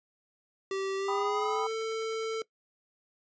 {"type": "tone with pitch glide", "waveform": "square", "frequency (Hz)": [387.6, 445.2], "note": ["G4", "A4"], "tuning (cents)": [-20, 20], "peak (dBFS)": -31, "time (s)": [0.71, 2.42], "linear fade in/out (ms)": 2, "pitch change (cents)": 240, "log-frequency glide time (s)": [0.97, 1.69]}
{"type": "chord", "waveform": "sine", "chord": "G augmented", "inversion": "none", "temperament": "equal", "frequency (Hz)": [784, 987.8, 1244.5], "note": ["G5", "B5", "D#6"], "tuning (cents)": [0, 0, 0], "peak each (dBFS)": -35, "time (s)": [1.08, 1.67], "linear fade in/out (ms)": 5}
{"effects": ["noise-tail reverb RT60 0.1 s tail -20 dB re dry", "resampled to 16000 Hz"]}